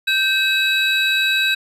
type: tone cluster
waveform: triangle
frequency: 1559 / 2576 / 3886 Hz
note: G6 / E7 / B7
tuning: -10 / -41 / -29 cents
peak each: -18 dBFS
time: 0.07-1.55 s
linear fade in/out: 10 ms
effects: resampled to 32000 Hz